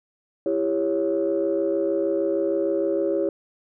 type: chord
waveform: sine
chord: C# diminished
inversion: first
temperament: just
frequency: 332.6 / 399.1 / 554.4 Hz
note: E4 / G4 / C#5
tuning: +16 / +31 / 0 cents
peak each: -24 dBFS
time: 0.46-3.29 s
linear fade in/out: 2 ms
effects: tanh soft clip ceiling -13 dBFS